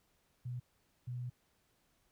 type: tone bursts at uneven times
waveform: sine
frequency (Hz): 123.47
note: B2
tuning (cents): 0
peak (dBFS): -38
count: 2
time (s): 0.45-0.6 / 1.07-1.3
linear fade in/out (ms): 10
effects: pink hiss -75 dBFS RMS until 2.11 s